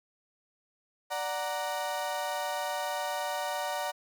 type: chord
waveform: 35% pulse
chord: D augmented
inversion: none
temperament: equal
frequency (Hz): 587.3 / 740 / 932.3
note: D5 / F#5 / A#5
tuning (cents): 0 / 0 / 0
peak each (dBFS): -34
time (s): 1.1-3.92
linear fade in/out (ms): 20
effects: none